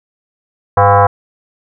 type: tone with frequency modulation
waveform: sine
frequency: 100 Hz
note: G2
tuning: 35 cents sharp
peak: -5 dBFS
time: 0.77-1.07 s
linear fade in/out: 5 ms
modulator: 302 Hz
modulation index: 3.7
effects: none